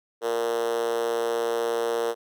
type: tone with high-pass filter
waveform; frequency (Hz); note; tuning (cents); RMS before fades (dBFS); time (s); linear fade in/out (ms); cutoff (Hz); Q
5% pulse; 116.54; A#2; 0; -26; 0.21-2.15; 50; 440; 6.8
effects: none